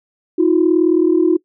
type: tone pair together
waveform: sine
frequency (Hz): 320.4 / 359.2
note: E4 / F4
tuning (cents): -49 / +49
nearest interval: major second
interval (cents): 198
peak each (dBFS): -12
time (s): 0.38-1.37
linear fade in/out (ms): 10
effects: noise-tail reverb RT60 0.1 s tail -20 dB re dry + tanh soft clip ceiling -3 dBFS